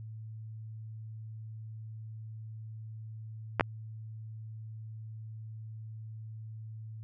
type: clicks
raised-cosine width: 0.5 ms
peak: -9 dBFS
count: 2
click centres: 3.597 / 3.609 s
effects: added 110 Hz sine -41 dBFS peak until 7.03 s